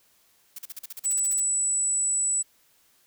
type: noise bursts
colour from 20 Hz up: blue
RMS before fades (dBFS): -37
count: 13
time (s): 0.56-1.403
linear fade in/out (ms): 5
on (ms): 27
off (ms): 41
type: tone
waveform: sine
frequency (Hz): 7910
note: B8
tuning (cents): +2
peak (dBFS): -22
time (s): 1.04-2.43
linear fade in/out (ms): 20
effects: white hiss -63 dBFS RMS until 3.06 s